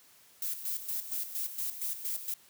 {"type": "noise with tremolo", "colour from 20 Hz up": "violet", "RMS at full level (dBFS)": -34, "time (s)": [0.42, 2.34], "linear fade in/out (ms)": 2, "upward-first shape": "square", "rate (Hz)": 4.3, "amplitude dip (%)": 65, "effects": ["white hiss -60 dBFS RMS until 2.49 s", "high-pass 60 Hz 12 dB/octave"]}